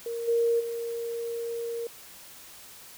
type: tone with level steps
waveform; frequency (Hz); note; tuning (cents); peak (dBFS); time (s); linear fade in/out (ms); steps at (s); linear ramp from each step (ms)
sine; 466.2; A#4; 0; -30 / -21 / -30; 0.06-1.87; 2; 0.27 / 0.59; 20
effects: white hiss -48 dBFS RMS until 2.97 s